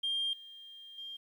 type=tone with level steps; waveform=sine; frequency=3200 Hz; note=G7; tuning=35 cents sharp; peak=-29 / -48 / -41 dBFS; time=0.03-1.17 s; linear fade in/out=10 ms; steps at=0.33 / 0.98 s; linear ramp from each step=2 ms; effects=tanh soft clip ceiling -27 dBFS + 11-bit